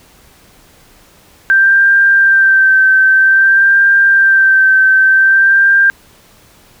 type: tone with vibrato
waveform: sine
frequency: 1568 Hz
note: G6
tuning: in tune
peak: -5 dBFS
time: 1.5-5.9 s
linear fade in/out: 0 ms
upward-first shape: sine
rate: 0.52 Hz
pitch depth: 25 cents each way
effects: pink hiss -45 dBFS RMS until 6.8 s

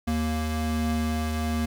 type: tone pair together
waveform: square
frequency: 78.1 / 233.1 Hz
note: D#2 / A#3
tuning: +7 / 0 cents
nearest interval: octave + perfect fifth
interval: 1893 cents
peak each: -28 / -28 dBFS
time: 0.07-1.66 s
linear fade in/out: 10 ms
effects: none

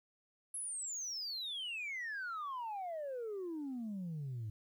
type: exponential sweep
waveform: sine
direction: down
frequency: 11030 to 103.83 Hz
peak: -37 dBFS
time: 0.54-4.5 s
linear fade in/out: 5 ms
effects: tanh soft clip ceiling -37 dBFS + 12-bit

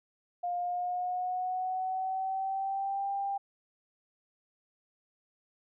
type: tone with pitch glide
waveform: sine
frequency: 707 to 793.6 Hz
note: F5 to G5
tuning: +21 to +21 cents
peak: -30 dBFS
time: 0.43-3.38 s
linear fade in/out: 10 ms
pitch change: +200 cents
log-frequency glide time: 0.57-3.09 s
effects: none

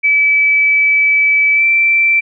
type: tone with pitch glide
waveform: sine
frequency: 2300 to 2339 Hz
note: D7 to D7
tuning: -37 to -8 cents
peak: -8 dBFS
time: 0.03-2.21 s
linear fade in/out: 20 ms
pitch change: +29 cents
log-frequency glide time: 1.54-1.64 s
effects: none

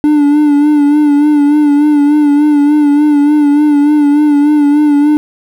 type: tone with vibrato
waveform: triangle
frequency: 293.7 Hz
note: D4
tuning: in tune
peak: -3 dBFS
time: 0.04-5.17 s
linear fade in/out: 0 ms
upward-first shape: sine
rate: 3.4 Hz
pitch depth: 44 cents each way
effects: 7-bit

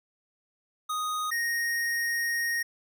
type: tone pair in turn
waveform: square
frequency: 1244.5 / 1864.6 Hz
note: D#6 / A#6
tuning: 0 / 0 cents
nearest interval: perfect fifth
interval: 700 cents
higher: second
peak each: -29 / -27 dBFS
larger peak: second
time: 0.89-1.31 / 1.31-2.63 s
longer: second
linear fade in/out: 10 ms
effects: none

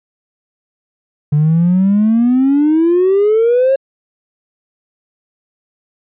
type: exponential sweep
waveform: triangle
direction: up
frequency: 145 to 548 Hz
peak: -5 dBFS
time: 1.32-3.76 s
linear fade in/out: 10 ms
effects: tanh soft clip ceiling -5 dBFS + resampled to 8000 Hz

